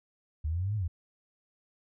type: exponential two-way sweep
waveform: sine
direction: up then down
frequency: 73.2 to 110 to 78.2 Hz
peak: -28 dBFS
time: 0.44-0.88 s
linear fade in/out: 10 ms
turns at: 0.76 s
effects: none